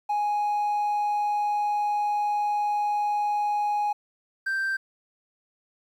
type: tone pair in turn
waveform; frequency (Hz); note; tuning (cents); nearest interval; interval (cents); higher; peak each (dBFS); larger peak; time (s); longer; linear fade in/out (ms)
triangle; 830.6 / 1568; G#5 / G6; 0 / 0; major seventh; 1100; second; -20 / -22; first; 0.09-3.93 / 4.46-4.77; first; 10
effects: tanh soft clip ceiling -17 dBFS + 10-bit